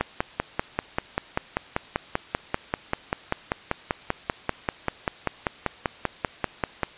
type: click train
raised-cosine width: 0.5 ms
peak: -7 dBFS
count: 36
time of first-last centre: 0.01-6.833 s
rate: 5.13 Hz
effects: white hiss -46 dBFS RMS until 6.97 s + resampled to 8000 Hz